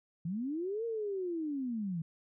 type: linear two-way sweep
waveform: sine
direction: up then down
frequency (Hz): 155.9 to 468.3 to 155.9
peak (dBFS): -33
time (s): 0.25-2.02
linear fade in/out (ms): 5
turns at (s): 0.85
effects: none